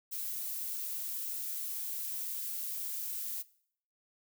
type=noise; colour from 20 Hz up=violet; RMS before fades=-38 dBFS; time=0.11-3.43 s; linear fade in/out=20 ms; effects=noise-tail reverb RT60 0.6 s tail -20 dB re dry